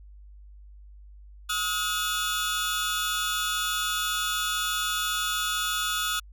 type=tone cluster; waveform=sawtooth; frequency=1273 / 1439 / 3462 Hz; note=D#6 / F#6 / A7; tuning=+39 / -49 / -29 cents; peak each=-27 dBFS; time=1.49-6.2 s; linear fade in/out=10 ms; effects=added 50 Hz sine -45 dBFS peak until 6.32 s